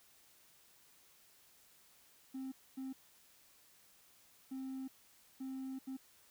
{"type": "tone bursts at uneven times", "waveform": "triangle", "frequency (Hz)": 264.3, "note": "C4", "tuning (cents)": 18, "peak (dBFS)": -38, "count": 5, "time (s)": [[2.34, 2.52], [2.77, 2.93], [4.51, 4.88], [5.4, 5.79], [5.87, 5.97]], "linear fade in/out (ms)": 10, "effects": ["tanh soft clip ceiling -35 dBFS", "white hiss -66 dBFS RMS until 6.3 s"]}